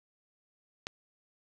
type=click; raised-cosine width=0.2 ms; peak=-18 dBFS; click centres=0.869 s; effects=none